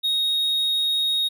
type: tone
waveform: triangle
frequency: 3749 Hz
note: A#7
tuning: 9 cents sharp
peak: -18 dBFS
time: 0.03-1.29 s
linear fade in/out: 20 ms
effects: none